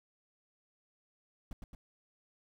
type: noise with echo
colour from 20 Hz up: brown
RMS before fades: -40 dBFS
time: 1.51-1.53 s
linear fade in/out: 2 ms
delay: 110 ms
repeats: 2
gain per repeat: -4 dB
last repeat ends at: 1.75 s
effects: none